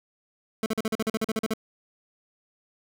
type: tone bursts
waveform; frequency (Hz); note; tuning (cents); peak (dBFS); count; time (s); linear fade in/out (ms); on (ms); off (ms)
25% pulse; 220; A3; 0; -20; 13; 0.63-1.537; 2; 31; 42
effects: none